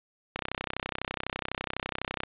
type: click train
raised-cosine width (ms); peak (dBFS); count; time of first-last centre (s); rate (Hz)
0.3; -14; 61; 0.36-2.235; 32
effects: resampled to 8000 Hz + 9-bit